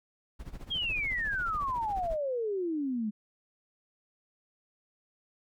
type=noise with tremolo; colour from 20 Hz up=brown; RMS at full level=-39 dBFS; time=0.39-2.17 s; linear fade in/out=10 ms; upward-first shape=sine; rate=14 Hz; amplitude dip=80%
type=exponential sweep; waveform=sine; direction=down; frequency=3322 to 205 Hz; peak=-29 dBFS; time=0.7-3.11 s; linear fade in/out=20 ms
effects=none